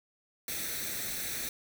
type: noise with comb filter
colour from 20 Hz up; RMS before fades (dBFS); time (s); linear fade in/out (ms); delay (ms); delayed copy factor
white; -36; 0.48-1.49; 2; 0.5; +0.65
effects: none